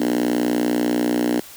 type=tone with high-pass filter; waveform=5% pulse; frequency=60.3 Hz; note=B1; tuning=41 cents flat; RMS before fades=-20 dBFS; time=0-1.4 s; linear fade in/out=5 ms; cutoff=270 Hz; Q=7.3; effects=white hiss -41 dBFS RMS until 1.56 s